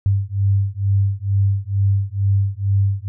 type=beating tone pair; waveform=sine; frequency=97.8 / 100 Hz; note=G2 / G2; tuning=-4 / +35 cents; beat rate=2.2 Hz; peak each=-18 dBFS; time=0.06-3.08 s; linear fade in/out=0 ms; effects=none